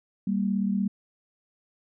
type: tone pair together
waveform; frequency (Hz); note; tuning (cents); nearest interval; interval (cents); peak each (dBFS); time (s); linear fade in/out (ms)
sine; 196.17 / 233.1; G3 / A#3; +2 / 0; minor third; 298; -24 / -29; 0.27-0.88; 5
effects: none